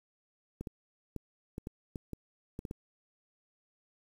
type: clicks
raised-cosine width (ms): 3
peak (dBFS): -26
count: 10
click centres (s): 0.61 / 0.672 / 1.163 / 1.581 / 1.671 / 1.958 / 2.133 / 2.591 / 2.652 / 2.711
effects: 9-bit